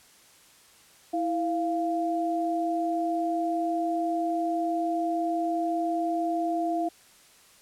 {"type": "tone pair together", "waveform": "sine", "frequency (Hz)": [327.9, 694], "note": ["E4", "F5"], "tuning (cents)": [-9, -11], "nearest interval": "octave + minor second", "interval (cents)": 1298, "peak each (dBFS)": [-28, -27], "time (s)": [1.13, 6.89], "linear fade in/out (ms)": 10, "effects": ["white hiss -56 dBFS RMS until 7.61 s", "low-pass 11000 Hz 12 dB/octave"]}